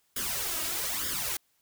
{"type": "noise with flanger", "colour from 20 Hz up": "white", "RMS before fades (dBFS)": -32, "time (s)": [0.16, 1.37], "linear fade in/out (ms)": 5, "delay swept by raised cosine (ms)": [0.58, 3.18], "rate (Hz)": 1.1, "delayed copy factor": 0.75, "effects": ["white hiss -71 dBFS RMS until 1.61 s"]}